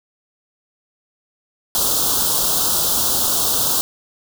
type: band-stop noise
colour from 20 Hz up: white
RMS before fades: -18 dBFS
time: 1.75-3.81 s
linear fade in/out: 0 ms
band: 1400 to 3200 Hz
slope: 48 dB/octave
effects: none